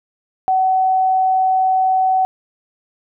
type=tone; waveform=sine; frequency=754 Hz; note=F#5; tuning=32 cents sharp; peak=-12 dBFS; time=0.48-2.25 s; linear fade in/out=0 ms; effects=none